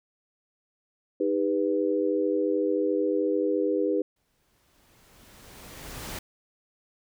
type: chord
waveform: sine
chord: Eb augmented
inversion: none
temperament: equal with one note detuned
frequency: 311.1 / 400.2 / 493.9 Hz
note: Eb4 / G4 / B4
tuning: 0 / +36 / 0 cents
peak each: -27 dBFS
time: 1.2-4.02 s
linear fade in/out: 5 ms
type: noise with exponential growth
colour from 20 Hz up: pink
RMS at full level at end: -35 dBFS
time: 4.16-6.19 s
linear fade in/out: 5 ms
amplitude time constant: 440 ms
effects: none